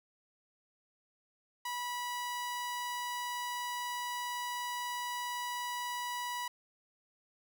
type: tone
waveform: sawtooth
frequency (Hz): 977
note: B5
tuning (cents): -19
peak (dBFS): -32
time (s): 1.65-6.48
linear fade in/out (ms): 5
effects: none